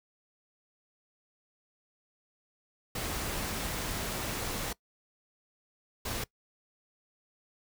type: noise bursts at uneven times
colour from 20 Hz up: pink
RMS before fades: -35 dBFS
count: 2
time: 2.95-4.73 / 6.05-6.24 s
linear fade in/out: 5 ms
effects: noise-tail reverb RT60 0.1 s tail -22 dB re dry